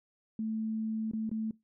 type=tone with dropouts; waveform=sine; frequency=220 Hz; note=A3; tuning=in tune; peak=-31 dBFS; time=0.39-1.51 s; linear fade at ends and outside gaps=2 ms; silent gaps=1.113-1.134 / 1.294-1.314 s; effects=noise-tail reverb RT60 0.2 s tail -21 dB re dry